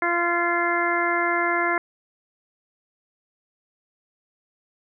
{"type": "harmonic tone with a mistuned harmonic", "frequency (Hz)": 344.8, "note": "F4", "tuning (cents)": -22, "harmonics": [1, 2, 3, 4, 5, 6], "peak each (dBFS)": [-27, -27, -27, -27, -27, -27], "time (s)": [0.02, 1.78], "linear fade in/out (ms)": 2, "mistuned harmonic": 6, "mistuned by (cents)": 16, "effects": []}